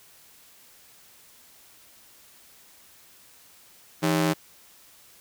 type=ring-modulated tone; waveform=sawtooth; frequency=238.6 Hz; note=A#3; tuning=41 cents sharp; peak=-14 dBFS; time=4.02-4.34 s; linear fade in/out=20 ms; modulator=72.9 Hz; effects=white hiss -54 dBFS RMS until 5.2 s